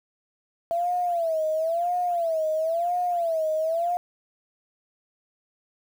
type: tone with vibrato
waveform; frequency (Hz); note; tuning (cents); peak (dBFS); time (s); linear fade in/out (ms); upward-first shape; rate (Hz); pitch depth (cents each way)
sine; 669; E5; +25; -22; 0.71-3.97; 0; sine; 0.98; 120
effects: 8-bit